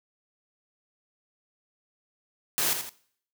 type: noise with echo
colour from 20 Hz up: white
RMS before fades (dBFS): -26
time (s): 2.58-2.73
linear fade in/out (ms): 0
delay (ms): 81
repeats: 2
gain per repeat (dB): -7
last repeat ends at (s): 2.892
effects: noise-tail reverb RT60 0.6 s tail -20 dB re dry + high-pass 100 Hz 12 dB/octave